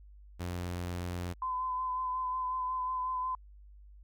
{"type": "tone", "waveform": "sawtooth", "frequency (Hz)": 88.3, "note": "F2", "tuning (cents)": 20, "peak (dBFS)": -31, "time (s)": [0.39, 1.34], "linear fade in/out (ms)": 20}
{"type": "tone with vibrato", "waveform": "sine", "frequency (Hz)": 1018, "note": "C6", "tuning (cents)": -48, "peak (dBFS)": -31, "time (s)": [1.42, 3.35], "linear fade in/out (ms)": 2, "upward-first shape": "sine", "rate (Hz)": 5.5, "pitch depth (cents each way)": 20}
{"effects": ["added 50 Hz sine -51 dBFS peak until 4.03 s"]}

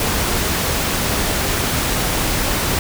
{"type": "noise", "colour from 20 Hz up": "pink", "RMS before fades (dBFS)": -19, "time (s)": [0, 2.79], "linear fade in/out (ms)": 2, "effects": []}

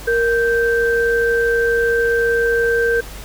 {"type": "tone pair together", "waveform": "sine", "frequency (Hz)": [466.2, 1563.9], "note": ["A#4", "G6"], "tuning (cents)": [0, -5], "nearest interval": "octave + major sixth", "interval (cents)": 2095, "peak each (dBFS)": [-15, -18], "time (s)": [0.07, 3.01], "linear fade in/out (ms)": 10, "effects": ["added 50 Hz sine -33 dBFS peak until 3.24 s", "pink hiss -36 dBFS RMS until 3.24 s"]}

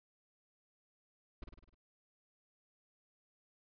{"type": "noise with echo", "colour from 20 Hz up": "brown", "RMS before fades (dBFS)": -43, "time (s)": [1.42, 1.44], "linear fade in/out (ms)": 5, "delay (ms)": 51, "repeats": 6, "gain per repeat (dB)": -4, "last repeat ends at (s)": 1.746, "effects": ["resampled to 11025 Hz"]}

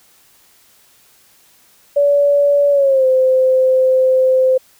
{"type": "tone with pitch glide", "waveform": "sine", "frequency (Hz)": [572, 518.5], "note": ["D5", "C5"], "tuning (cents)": [-46, -16], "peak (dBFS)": -9, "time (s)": [1.96, 4.58], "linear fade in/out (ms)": 10, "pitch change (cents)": -170, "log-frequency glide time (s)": [2.71, 3.06], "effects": ["white hiss -51 dBFS RMS until 4.79 s"]}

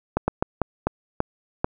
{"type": "slowing click train", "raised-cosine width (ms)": 1, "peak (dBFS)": -6, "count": 7, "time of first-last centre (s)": [0.17, 1.645], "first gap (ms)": 110, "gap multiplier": 1.32, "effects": []}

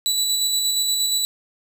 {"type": "tone with tremolo", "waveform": "25% pulse", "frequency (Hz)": 3950, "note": "B7", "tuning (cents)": 0, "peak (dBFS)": -14, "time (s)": [0.06, 1.25], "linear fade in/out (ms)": 0, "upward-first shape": "square", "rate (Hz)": 8.5, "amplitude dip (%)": 25, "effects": []}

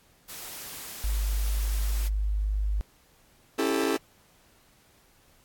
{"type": "noise", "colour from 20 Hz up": "white", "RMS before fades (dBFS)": -40, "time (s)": [0.28, 2.09], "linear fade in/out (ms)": 20}
{"type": "tone", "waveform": "sine", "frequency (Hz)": 51.2, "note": "G#1", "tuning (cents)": -24, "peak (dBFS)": -24, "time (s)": [1.04, 2.81], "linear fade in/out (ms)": 0}
{"type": "chord", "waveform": "40% pulse", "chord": "A dominant seventh", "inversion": "first", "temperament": "just", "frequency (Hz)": [275, 330, 396, 440], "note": ["C#4", "E4", "G4", "A4"], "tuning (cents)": [-14, 2, 18, 0], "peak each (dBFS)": -29, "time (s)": [3.58, 3.97], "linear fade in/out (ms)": 10}
{"effects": ["pink hiss -61 dBFS RMS until 5.44 s", "AAC 64 kbps"]}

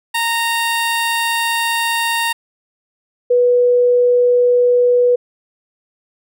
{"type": "tone pair in turn", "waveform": ["15% pulse", "sine"], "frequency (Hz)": [925, 490], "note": ["A#5", "B4"], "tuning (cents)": [-14, -14], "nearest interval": "major seventh", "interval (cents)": 1100, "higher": "first", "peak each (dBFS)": -9, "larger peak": "neither", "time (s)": [[0.14, 2.33], [3.3, 5.16]], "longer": "first", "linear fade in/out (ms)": 10, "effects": []}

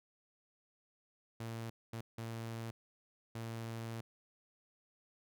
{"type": "tone bursts at uneven times", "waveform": "sawtooth", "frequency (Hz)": 114.2, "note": "A#2", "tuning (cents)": -35, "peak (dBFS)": -37, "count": 4, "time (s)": [[1.4, 1.7], [1.93, 2.01], [2.18, 2.71], [3.35, 4.01]], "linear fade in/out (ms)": 5, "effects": []}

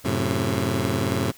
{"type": "chord", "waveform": "15% pulse", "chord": "F# diminished", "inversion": "none", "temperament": "just", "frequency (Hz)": [92.5, 111, 133.2], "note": ["F#2", "A2", "C3"], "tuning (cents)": [0, 16, 31], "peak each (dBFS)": -20, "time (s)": [0.04, 1.32], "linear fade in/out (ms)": 20, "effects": ["white hiss -49 dBFS RMS until 1.37 s"]}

